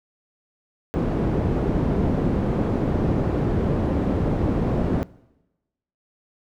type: low-pass noise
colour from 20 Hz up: white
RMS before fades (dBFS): -22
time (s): 0.94-5.03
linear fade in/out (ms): 0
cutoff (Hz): 310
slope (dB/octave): 12
effects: noise-tail reverb RT60 1.0 s tail -21 dB re dry